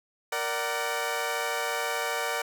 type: chord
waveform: 15% pulse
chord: Bb augmented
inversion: none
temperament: equal with one note detuned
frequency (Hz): 466.2 / 587.3 / 752.5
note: Bb4 / D5 / F#5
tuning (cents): 0 / 0 / +29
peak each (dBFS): -26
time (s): 0.32-2.42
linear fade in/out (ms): 5
effects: none